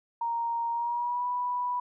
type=tone with pitch glide; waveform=sine; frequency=932.3 to 983.8 Hz; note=A#5 to B5; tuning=0 to -7 cents; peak=-27 dBFS; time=0.21-1.8 s; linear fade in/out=5 ms; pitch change=+93 cents; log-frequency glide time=0.71-1.26 s; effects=none